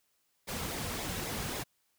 pink noise with flanger, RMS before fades -37 dBFS, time 0.47-1.64 s, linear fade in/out 20 ms, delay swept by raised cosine 0.66 to 3.46 ms, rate 3.7 Hz, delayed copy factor -0.5, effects white hiss -75 dBFS RMS until 1.98 s

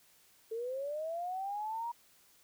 sine linear sweep, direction up, 440 to 956 Hz, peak -35 dBFS, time 0.51-1.92 s, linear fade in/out 10 ms, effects white hiss -65 dBFS RMS until 2.43 s

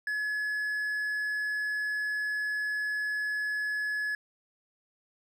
triangle tone, 1700 Hz, G#6, 40 cents sharp, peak -27 dBFS, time 0.07-4.15 s, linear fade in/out 2 ms, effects none

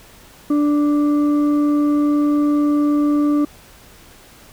sine tone with frequency modulation, 293.7 Hz, D4, in tune, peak -13 dBFS, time 0.5-3.45 s, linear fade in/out 5 ms, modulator 881 Hz, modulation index 0.31, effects pink hiss -45 dBFS RMS until 4.52 s

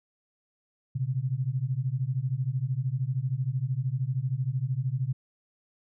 sine beating tone pair, 123.47 / 136.47 Hz, B2 / C#3, 0 / -27 cents, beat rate 13 Hz, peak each -29 dBFS, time 0.95-5.13 s, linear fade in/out 10 ms, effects none

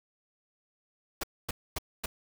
pink noise bursts, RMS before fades -33 dBFS, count 4, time 1.21-2.06 s, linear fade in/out 5 ms, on 25 ms, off 250 ms, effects none

